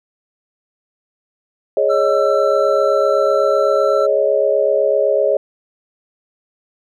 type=chord; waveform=sine; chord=Ab suspended fourth; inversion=none; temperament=equal; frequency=415.3 / 554.4 / 622.3 Hz; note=Ab4 / Db5 / Eb5; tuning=0 / 0 / 0 cents; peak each=-18 / -15 / -17 dBFS; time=1.77-5.37 s; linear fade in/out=2 ms
type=tone; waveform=triangle; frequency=1338 Hz; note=E6; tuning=25 cents sharp; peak=-19 dBFS; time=1.89-4.07 s; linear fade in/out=20 ms
effects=none